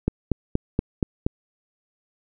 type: click train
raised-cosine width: 3 ms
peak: -7 dBFS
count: 6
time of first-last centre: 0.08-1.265 s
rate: 4.22 Hz
effects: none